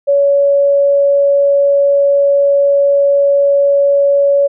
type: tone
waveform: sine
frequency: 563 Hz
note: C#5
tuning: 27 cents sharp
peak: -7 dBFS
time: 0.07-4.48 s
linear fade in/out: 20 ms
effects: none